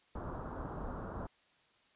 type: low-pass noise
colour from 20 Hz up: pink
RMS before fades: -42 dBFS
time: 0.15-1.27 s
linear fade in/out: 5 ms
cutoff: 1400 Hz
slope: 48 dB/octave
effects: white hiss -69 dBFS RMS until 1.95 s + resampled to 8000 Hz